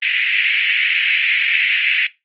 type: band-pass noise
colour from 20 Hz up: pink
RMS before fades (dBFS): -17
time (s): 0.02-2.07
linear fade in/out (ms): 5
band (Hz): 2000 to 2800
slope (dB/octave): 48
effects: noise-tail reverb RT60 0.2 s tail -17 dB re dry + Opus 24 kbps